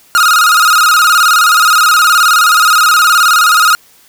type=tone with vibrato; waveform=45% pulse; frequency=1335 Hz; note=E6; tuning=22 cents sharp; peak=-5 dBFS; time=0.15-3.75 s; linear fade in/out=0 ms; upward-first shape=square; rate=19 Hz; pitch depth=94 cents each way; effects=white hiss -45 dBFS RMS until 4.08 s